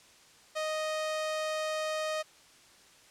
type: tone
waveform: sawtooth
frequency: 622.3 Hz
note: D#5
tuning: in tune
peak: -27 dBFS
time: 0.55-2.23 s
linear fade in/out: 20 ms
effects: white hiss -58 dBFS RMS until 3.1 s + low-pass 8000 Hz 12 dB/octave